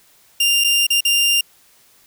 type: tone with dropouts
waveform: sawtooth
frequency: 2794 Hz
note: F7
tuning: in tune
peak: -10 dBFS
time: 0.4-1.41 s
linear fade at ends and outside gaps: 5 ms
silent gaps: 0.64-0.644 / 0.868-0.903 / 1.007-1.05 s
effects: white hiss -53 dBFS RMS until 2.06 s